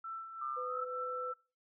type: tone with tremolo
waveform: sine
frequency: 1333 Hz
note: E6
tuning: 19 cents sharp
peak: -39 dBFS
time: 0.04-1.04 s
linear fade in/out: 5 ms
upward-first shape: sine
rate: 2.9 Hz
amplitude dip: 55%
type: tone with pitch glide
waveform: sine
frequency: 1200 to 1331.5 Hz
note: D6 to E6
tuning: +37 to +17 cents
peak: -38 dBFS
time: 0.41-1.34 s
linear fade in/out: 10 ms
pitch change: +180 cents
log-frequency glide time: 0.61-0.87 s
type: tone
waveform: sine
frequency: 502 Hz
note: B4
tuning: 28 cents sharp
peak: -40 dBFS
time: 0.56-1.33 s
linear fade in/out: 20 ms
effects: noise-tail reverb RT60 0.4 s tail -26 dB re dry